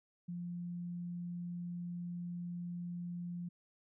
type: tone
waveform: sine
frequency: 174.61 Hz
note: F3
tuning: in tune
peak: -39 dBFS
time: 0.28-3.49 s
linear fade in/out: 10 ms
effects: none